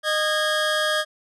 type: tone pair together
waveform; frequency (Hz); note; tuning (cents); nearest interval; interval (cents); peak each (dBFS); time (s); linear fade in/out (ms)
25% pulse; 615 / 1641.9; D#5 / G#6; -20 / -20; octave + perfect fourth; 1700; -19; 0.03-1.05; 50
effects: low-pass 9000 Hz 12 dB/octave